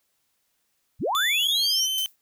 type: linear sweep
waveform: sine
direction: up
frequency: 35.46 to 6120 Hz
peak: -22 dBFS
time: 0.99-1.89 s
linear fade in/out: 50 ms
type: tone with pitch glide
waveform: 40% pulse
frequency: 3494 to 3077 Hz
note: A7 to G7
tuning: -13 to -33 cents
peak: -23 dBFS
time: 1.15-2.06 s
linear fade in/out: 0 ms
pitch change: -220 cents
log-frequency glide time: 1.27-1.85 s
type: noise with exponential decay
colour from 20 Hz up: violet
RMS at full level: -27 dBFS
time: 1.98-2.16 s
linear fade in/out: 1 ms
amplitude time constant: 37 ms
effects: white hiss -72 dBFS RMS until 2.21 s